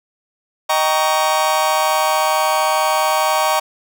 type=chord; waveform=40% pulse; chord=Eb dominant seventh; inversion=none; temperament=just; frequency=622.3 / 777.8 / 933.4 / 1120.1 Hz; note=Eb5 / G5 / Bb5 / Db6; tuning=0 / -14 / +2 / +18 cents; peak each=-19 dBFS; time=0.69-3.6 s; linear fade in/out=10 ms; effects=none